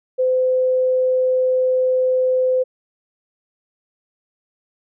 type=tone; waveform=sine; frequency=512 Hz; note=C5; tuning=38 cents flat; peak=-14 dBFS; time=0.18-2.64 s; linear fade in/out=20 ms; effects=none